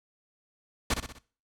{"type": "noise with echo", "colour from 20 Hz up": "pink", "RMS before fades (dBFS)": -26, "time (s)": [0.9, 0.94], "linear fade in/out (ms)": 5, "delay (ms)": 62, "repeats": 4, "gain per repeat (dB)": -6, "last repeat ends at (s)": 1.188, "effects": ["noise-tail reverb RT60 0.4 s tail -19 dB re dry", "low-pass 10000 Hz 12 dB/octave"]}